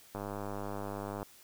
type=click train; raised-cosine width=1 ms; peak=-25 dBFS; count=110; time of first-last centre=0.15-1.229 s; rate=101 Hz; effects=white hiss -58 dBFS RMS until 1.43 s